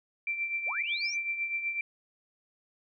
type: tone with tremolo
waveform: sine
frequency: 2349 Hz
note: D7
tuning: in tune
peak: -27 dBFS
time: 0.27-1.81 s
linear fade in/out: 2 ms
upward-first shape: triangle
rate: 8 Hz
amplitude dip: 65%
type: linear sweep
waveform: sine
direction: up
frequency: 390 to 6272 Hz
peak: -34 dBFS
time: 0.66-1.17 s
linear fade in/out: 50 ms
effects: none